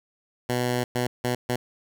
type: tone bursts at uneven times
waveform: 10% pulse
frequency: 123.47 Hz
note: B2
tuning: in tune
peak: -15 dBFS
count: 4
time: 0.49-0.84 / 0.95-1.07 / 1.24-1.35 / 1.49-1.56 s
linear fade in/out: 5 ms
effects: none